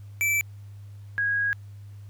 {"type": "tone pair in turn", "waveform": ["square", "sine"], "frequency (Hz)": [2323, 1646.4], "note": ["D7", "G#6"], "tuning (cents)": [-20, -16], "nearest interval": "tritone", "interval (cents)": 596, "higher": "first", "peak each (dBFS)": -22, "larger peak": "neither", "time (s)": [[0.21, 0.41], [1.18, 1.53]], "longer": "second", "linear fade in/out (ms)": 0, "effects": ["added 101 Hz sine -40 dBFS peak until 2.09 s", "pink hiss -63 dBFS RMS until 2.09 s"]}